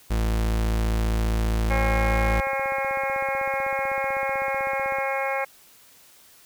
40% pulse tone, 55 Hz, A1, in tune, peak -20 dBFS, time 0.1-2.41 s, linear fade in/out 10 ms
harmonic tone, 270.9 Hz, C#4, 40 cents flat, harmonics 2 / 3 / 4 / 5 / 6 / 7 / 8 / 9, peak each -28 / -29 / -33 / -37 / -34 / -38 / -30 / -38 dBFS, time 1.7-5.45 s, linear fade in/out 10 ms
click train, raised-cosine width 2 ms, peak -29 dBFS, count 41, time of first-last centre 2.47-4.986 s, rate 15.9 Hz
effects white hiss -53 dBFS RMS until 6.45 s

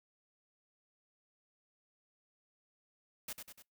white noise with echo, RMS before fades -42 dBFS, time 3.28-3.33 s, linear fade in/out 5 ms, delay 98 ms, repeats 3, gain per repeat -5 dB, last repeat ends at 3.624 s, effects noise-tail reverb RT60 0.2 s tail -25 dB re dry

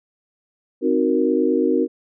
sine chord, C half-diminished seventh, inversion none, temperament equal, 261.6 / 311.1 / 370 / 466.2 Hz, C4 / Eb4 / Gb4 / Bb4, 0 / 0 / 0 / 0 cents, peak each -21 dBFS, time 0.81-1.88 s, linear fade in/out 50 ms, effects none

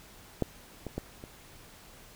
clicks, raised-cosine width 2 ms, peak -13 / -23 / -19 / -29 dBFS, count 4, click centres 0.423 / 0.867 / 0.98 / 1.239 s, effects pink hiss -53 dBFS RMS until 2.15 s

